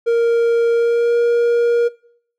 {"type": "tone with pitch glide", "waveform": "triangle", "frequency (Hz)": [466.2, 472.7], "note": ["A#4", "A#4"], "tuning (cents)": [0, 24], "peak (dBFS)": -10, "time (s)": [0.06, 1.89], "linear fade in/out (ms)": 20, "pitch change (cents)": 24, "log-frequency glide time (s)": [0.72, 1.16], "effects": ["noise-tail reverb RT60 0.6 s tail -22 dB re dry"]}